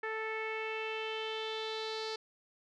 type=tone with low-pass filter sweep; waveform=sawtooth; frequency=440 Hz; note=A4; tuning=in tune; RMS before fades=-38 dBFS; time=0.03-2.16 s; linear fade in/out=5 ms; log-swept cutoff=1900 to 4600 Hz; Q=4.4; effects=none